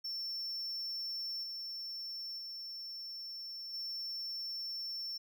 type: tone with level steps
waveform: triangle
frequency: 5410 Hz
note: E8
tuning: 44 cents sharp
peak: -36 / -39 / -41 / -37 dBFS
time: 0.04-5.18 s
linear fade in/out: 10 ms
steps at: 1.43 / 2.38 / 3.73 s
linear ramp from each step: 10 ms
effects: none